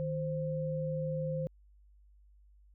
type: tone pair together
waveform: sine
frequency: 155.56 / 523.2 Hz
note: D#3 / C5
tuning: 0 / 0 cents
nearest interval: octave + major sixth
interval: 2100 cents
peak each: -34 / -35 dBFS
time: 0-1.47 s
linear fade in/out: 0 ms
effects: added 50 Hz sine -58 dBFS peak until 2.74 s